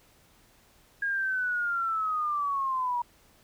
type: linear sweep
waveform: sine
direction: down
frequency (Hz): 1636 to 950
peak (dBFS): -26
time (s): 1.02-3.02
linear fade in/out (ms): 5
effects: pink hiss -61 dBFS RMS until 3.43 s